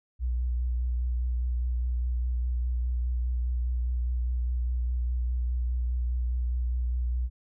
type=tone with vibrato; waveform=sine; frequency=61 Hz; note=B1; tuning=21 cents flat; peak=-25 dBFS; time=0.19-7.3 s; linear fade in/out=50 ms; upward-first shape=sine; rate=4.9 Hz; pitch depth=23 cents each way; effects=none